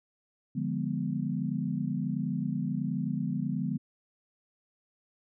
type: chord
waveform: sine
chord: D diminished seventh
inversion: none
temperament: equal with one note detuned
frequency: 146.83 / 174.61 / 205.5 / 246.9 Hz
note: D3 / F3 / Ab3 / Cb4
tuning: 0 / 0 / -18 / 0 cents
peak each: -34 dBFS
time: 0.55-3.78 s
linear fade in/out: 10 ms
effects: none